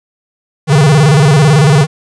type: tone with vibrato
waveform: square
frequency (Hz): 146.83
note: D3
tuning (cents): 0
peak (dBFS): -5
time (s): 0.67-1.87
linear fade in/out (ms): 50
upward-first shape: square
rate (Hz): 18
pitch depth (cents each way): 130
effects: resampled to 22050 Hz + 7-bit